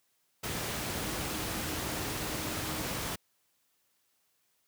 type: tone in noise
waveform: sine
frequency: 312.4 Hz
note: D#4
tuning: 7 cents sharp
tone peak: -44 dBFS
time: 1.03-2.83 s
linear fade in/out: 10 ms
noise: pink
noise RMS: -35 dBFS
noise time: 0.43-3.16 s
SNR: -12 dB
effects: white hiss -74 dBFS RMS until 4.67 s + high-pass 60 Hz 12 dB/octave